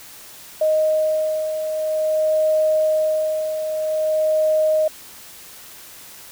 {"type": "beating tone pair", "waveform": "sine", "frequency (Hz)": [622.3, 622.8], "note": ["D#5", "D#5"], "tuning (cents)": [0, 2], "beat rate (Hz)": 0.5, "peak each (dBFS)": [-25, -17], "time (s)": [0.61, 4.88], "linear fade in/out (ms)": 5, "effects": ["white hiss -41 dBFS RMS until 6.31 s"]}